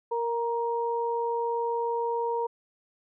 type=tone pair together; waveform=sine; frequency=466.2 / 939.2 Hz; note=A#4 / A#5; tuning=0 / +13 cents; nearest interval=octave; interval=1213 cents; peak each=-28 / -29 dBFS; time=0.11-2.47 s; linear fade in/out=10 ms; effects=none